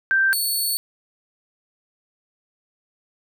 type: tone pair in turn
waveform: sine / 10% pulse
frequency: 1567 / 4432 Hz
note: G6 / C#8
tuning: -1 / -1 cents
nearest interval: octave + tritone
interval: 1800 cents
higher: second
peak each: -15 / -14 dBFS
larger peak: second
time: 0.11-0.33 / 0.33-0.77 s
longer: second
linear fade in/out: 0 ms
effects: none